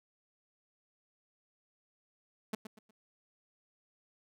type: tone with echo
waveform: sawtooth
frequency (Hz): 216.9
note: A3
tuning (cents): -25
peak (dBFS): -29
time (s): 2.53-2.55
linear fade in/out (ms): 5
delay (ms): 120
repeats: 3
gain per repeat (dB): -10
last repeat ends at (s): 2.91
effects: none